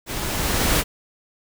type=noise with level ramp; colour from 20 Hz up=pink; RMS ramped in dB=-29 to -17 dBFS; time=0.06-0.84 s; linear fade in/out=50 ms; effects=none